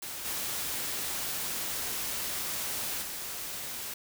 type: noise with level steps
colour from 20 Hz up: white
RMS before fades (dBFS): -39 / -34 / -38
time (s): 0.02-3.94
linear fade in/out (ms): 5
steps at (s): 0.24 / 3.01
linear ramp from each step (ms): 20
effects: none